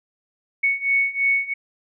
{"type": "beating tone pair", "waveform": "sine", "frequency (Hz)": [2217, 2220], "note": ["C#7", "C#7"], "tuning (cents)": [0, 2], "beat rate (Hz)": 3, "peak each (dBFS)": [-22, -20], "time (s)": [0.63, 1.54], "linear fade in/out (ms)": 10, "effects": []}